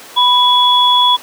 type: tone pair together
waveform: sine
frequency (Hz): 987.8 / 3386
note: B5 / G#7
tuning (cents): 0 / +33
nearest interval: octave + major sixth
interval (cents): 2133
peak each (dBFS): -10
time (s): 0.16-1.17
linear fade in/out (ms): 20
effects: pink hiss -34 dBFS RMS until 1.22 s + high-pass 400 Hz 12 dB/octave